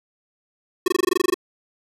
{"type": "tone bursts", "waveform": "square", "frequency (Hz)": 365.4, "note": "F#4", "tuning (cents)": -22, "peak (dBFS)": -15, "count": 12, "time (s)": [0.86, 1.343], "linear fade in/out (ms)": 5, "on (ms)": 21, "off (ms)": 21, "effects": ["resampled to 32000 Hz"]}